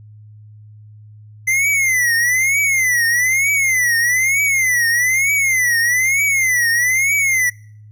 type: tone with vibrato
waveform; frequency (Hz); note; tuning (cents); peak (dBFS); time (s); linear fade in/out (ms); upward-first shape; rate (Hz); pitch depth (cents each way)
square; 2049; C7; -37; -14; 1.47-7.5; 10; triangle; 1.1; 200
effects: noise-tail reverb RT60 0.6 s tail -26 dB re dry + added 106 Hz sine -38 dBFS peak until 7.91 s